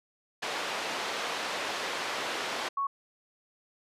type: band-pass noise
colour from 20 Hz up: pink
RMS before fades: -34 dBFS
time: 0.42-2.69 s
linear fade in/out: 10 ms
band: 520 to 4500 Hz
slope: 12 dB/octave
type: tone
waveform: sine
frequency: 1108.7 Hz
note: C#6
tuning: in tune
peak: -27 dBFS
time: 2.77-2.87 s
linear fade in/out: 5 ms
effects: resampled to 32000 Hz